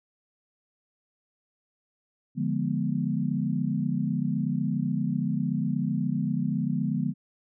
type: chord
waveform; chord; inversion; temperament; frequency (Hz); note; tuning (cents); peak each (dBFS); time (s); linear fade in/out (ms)
sine; D diminished seventh; none; equal with one note detuned; 146.83 / 174.61 / 207.7 / 244; D3 / F3 / Ab3 / Cb4; 0 / 0 / 0 / -21; -30; 2.35-7.14; 50
effects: none